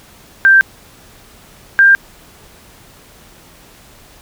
sine tone pair in turn, 1574 / 1591.4 Hz, G6 / G6, +7 / +26 cents, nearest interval unison, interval 19 cents, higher second, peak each -4 dBFS, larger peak neither, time 0.45-0.61 / 1.79-1.95 s, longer neither, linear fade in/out 0 ms, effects pink hiss -43 dBFS RMS until 4.21 s

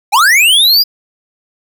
square linear sweep, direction up, 740 to 4957 Hz, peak -6 dBFS, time 0.12-0.84 s, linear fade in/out 20 ms, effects none

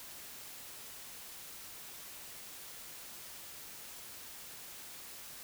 silence, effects white hiss -49 dBFS RMS until 5.43 s

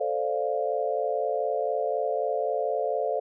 sine chord, D minor seventh, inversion second, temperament equal, 440 / 523.3 / 587.3 / 698.5 Hz, A4 / C5 / D5 / F5, 0 / 0 / 0 / 0 cents, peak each -30 dBFS, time 0-3.2 s, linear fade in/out 10 ms, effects none

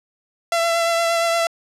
sawtooth tone with vibrato, 673 Hz, E5, 36 cents sharp, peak -13 dBFS, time 0.52-1.47 s, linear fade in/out 2 ms, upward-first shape triangle, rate 8.6 Hz, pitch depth 21 cents each way, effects low-pass 10000 Hz 12 dB/octave

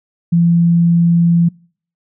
sine tone, 170 Hz, F3, 46 cents flat, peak -8 dBFS, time 0.32-1.49 s, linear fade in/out 10 ms, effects noise-tail reverb RT60 0.5 s tail -26 dB re dry

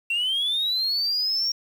sine linear sweep, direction up, 2700 to 5588 Hz, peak -20 dBFS, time 0.1-1.52 s, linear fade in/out 5 ms, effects tanh soft clip ceiling -19 dBFS + 8-bit

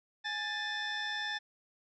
25% pulse tone pair together, 834 / 1767.2 Hz, G#5 / A6, +7 / +7 cents, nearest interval octave + minor second, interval 1300 cents, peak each -37 / -31 dBFS, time 0.24-1.39 s, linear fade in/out 20 ms, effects resampled to 16000 Hz

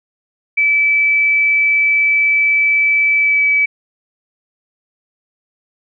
sine tone with pitch glide, 2308 to 2291 Hz, D7 to D7, -31 to -44 cents, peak -10 dBFS, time 0.57-3.66 s, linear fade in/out 10 ms, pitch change -13 cents, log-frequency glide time 3.18-3.44 s, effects none

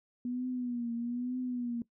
sine tone with vibrato, 243.3 Hz, B3, 26 cents flat, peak -32 dBFS, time 0.25-1.82 s, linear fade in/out 2 ms, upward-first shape triangle, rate 1.1 Hz, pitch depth 81 cents each way, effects noise-tail reverb RT60 0.1 s tail -19 dB re dry

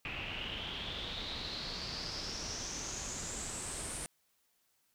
pink noise with low-pass filter sweep, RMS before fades -41 dBFS, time 0.05-4.06 s, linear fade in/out 0 ms, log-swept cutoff 2600 to 9300 Hz, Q 7, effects white hiss -75 dBFS RMS until 4.94 s

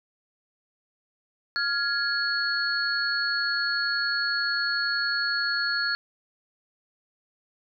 sine tone cluster, 1401 / 1670 / 4369 Hz, F6 / G#6 / C#8, +5 / +9 / -26 cents, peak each -28 dBFS, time 1.56-5.95 s, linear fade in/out 0 ms, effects none

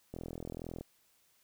click train, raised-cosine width 2 ms, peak -28 dBFS, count 29, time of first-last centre 0.14-0.81 s, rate 41.8 Hz, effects white hiss -70 dBFS RMS until 1.43 s

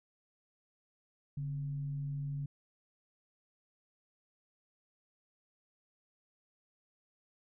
sine tone with frequency modulation, 142.7 Hz, D3, 49 cents flat, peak -35 dBFS, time 1.37-2.46 s, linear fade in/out 5 ms, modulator 114 Hz, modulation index 0.2, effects none

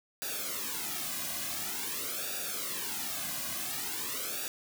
white noise with flanger, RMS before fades -36 dBFS, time 0.22-4.48 s, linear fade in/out 0 ms, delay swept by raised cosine 0.95 to 2.25 ms, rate 0.47 Hz, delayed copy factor -0.85, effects none

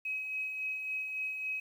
sine tone with tremolo, 2544 Hz, D#7, 38 cents sharp, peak -32 dBFS, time 0.05-1.6 s, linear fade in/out 5 ms, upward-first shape sine, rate 3.6 Hz, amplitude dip 40%, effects 10-bit

